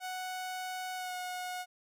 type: tone with pitch glide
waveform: sawtooth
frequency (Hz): 740 to 728.1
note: F#5 to F#5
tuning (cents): 0 to -28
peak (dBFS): -33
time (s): 0-1.66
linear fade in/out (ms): 50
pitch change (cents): -28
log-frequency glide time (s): 0.95-1.15
effects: none